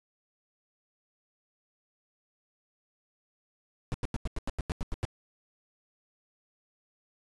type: noise bursts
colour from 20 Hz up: brown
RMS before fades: -30 dBFS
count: 11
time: 3.92-5.052 s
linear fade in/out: 0 ms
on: 22 ms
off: 89 ms
effects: resampled to 24000 Hz